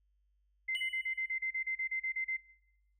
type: tone bursts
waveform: sine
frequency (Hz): 2075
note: C7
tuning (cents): -15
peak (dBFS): -32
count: 14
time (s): 0.68-2.369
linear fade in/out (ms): 10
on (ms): 90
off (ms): 33
type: tone with exponential decay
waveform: triangle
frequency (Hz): 2960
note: F#7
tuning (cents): 0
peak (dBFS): -34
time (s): 0.75-1.35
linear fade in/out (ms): 0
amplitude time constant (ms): 130
effects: noise-tail reverb RT60 1.0 s tail -24 dB re dry + added 50 Hz sine -70 dBFS peak until 2.99 s